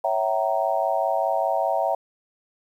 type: chord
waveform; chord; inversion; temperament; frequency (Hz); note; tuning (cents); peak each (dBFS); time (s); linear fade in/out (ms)
sine; C# diminished seventh; none; equal with one note detuned; 554.4 / 659.3 / 764.3 / 932.3; C#5 / E5 / G5 / Bb5; 0 / 0 / -44 / 0; -27 / -24 / -25 / -28; 0.04-1.95; 5
effects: 9-bit